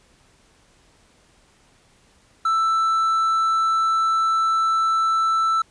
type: tone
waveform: triangle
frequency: 1325 Hz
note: E6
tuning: 9 cents sharp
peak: -15 dBFS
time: 2.45-5.62 s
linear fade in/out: 5 ms
effects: pink hiss -57 dBFS RMS until 5.7 s + resampled to 22050 Hz